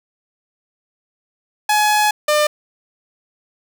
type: tone pair in turn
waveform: sawtooth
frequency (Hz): 844 / 599.7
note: G#5 / D5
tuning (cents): +28 / +36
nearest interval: tritone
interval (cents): 592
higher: first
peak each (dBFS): -9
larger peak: neither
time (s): 1.69-2.11 / 2.28-2.47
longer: first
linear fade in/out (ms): 5
effects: none